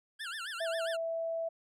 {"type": "tone with vibrato", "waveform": "25% pulse", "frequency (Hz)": 1556, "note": "G6", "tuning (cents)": -13, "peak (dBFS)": -34, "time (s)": [0.19, 0.97], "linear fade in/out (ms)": 20, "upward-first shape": "sine", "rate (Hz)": 7.4, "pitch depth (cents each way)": 250}
{"type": "tone", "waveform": "sine", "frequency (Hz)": 659.3, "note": "E5", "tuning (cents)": 0, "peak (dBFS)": -32, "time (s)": [0.6, 1.49], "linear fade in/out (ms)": 10}
{"effects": ["low-pass 10000 Hz 12 dB/octave"]}